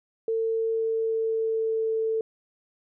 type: tone with pitch glide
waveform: sine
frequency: 450 to 444.6 Hz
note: A4 to A4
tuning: +39 to +18 cents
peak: -23 dBFS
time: 0.28-2.21 s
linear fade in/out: 2 ms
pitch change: -21 cents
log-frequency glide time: 0.57-1.92 s
effects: none